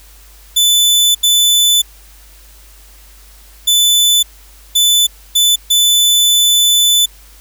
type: tone bursts at uneven times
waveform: sawtooth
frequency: 3500 Hz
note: A7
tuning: 10 cents flat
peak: -5 dBFS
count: 6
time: 0.56-1.15 / 1.23-1.82 / 3.67-4.23 / 4.75-5.07 / 5.35-5.56 / 5.7-7.06 s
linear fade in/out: 10 ms
effects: added 50 Hz sine -40 dBFS peak until 7.4 s + white hiss -44 dBFS RMS until 7.4 s